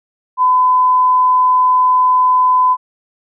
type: tone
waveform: sine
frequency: 1010 Hz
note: B5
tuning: 39 cents sharp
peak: -8 dBFS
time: 0.37-2.77 s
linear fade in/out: 50 ms
effects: none